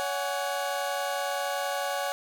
30% pulse chord, C# suspended fourth, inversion none, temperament equal with one note detuned, 564.4 / 740 / 830.6 Hz, C#5 / F#5 / G#5, +31 / 0 / 0 cents, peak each -29 / -30 / -32 dBFS, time 0-2.12 s, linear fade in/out 0 ms, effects none

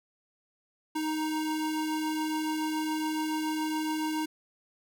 square tone pair together, 311.1 / 940.4 Hz, D#4 / A#5, 0 / +15 cents, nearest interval octave + perfect fifth, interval 1915 cents, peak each -30 / -38 dBFS, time 0.95-4.26 s, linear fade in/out 10 ms, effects none

